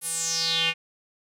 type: tone with band-pass filter sweep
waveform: square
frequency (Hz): 164.9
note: E3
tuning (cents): +1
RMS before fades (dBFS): -26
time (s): 0.01-0.74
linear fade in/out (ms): 50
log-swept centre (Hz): 11000 to 2500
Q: 5.6
effects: none